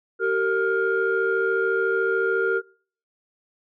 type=tone cluster; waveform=sine; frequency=383.7 / 457.6 / 1409 Hz; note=G4 / A#4 / F6; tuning=-37 / -32 / +15 cents; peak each=-23 / -23 / -23 dBFS; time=0.19-2.62 s; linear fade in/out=50 ms; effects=noise-tail reverb RT60 0.5 s tail -24 dB re dry + tanh soft clip ceiling -12 dBFS